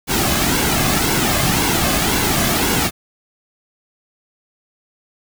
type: noise with flanger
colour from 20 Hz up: pink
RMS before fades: -17 dBFS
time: 0.07-2.91 s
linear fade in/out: 50 ms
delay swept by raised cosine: 1.6 to 2.17 ms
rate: 1.9 Hz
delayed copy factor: -0.55
effects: none